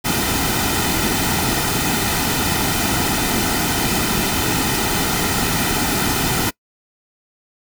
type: noise with comb filter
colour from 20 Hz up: pink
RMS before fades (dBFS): -19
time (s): 0.04-6.51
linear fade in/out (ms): 20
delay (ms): 1.8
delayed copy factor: -0.6
effects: noise-tail reverb RT60 0.1 s tail -24 dB re dry